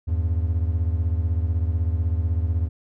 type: beating tone pair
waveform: triangle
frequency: 80.5 / 96.5 Hz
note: E2 / G2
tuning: -41 / -27 cents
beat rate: 16 Hz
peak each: -19 / -24 dBFS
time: 0.07-2.69 s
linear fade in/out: 20 ms
effects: none